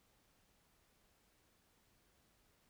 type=silence; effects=pink hiss -74 dBFS RMS until 2.69 s